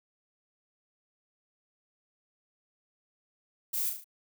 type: noise with echo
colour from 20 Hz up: violet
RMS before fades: -32 dBFS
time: 3.73-3.9 s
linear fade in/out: 10 ms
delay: 36 ms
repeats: 4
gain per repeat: -5 dB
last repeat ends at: 4.044 s
effects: none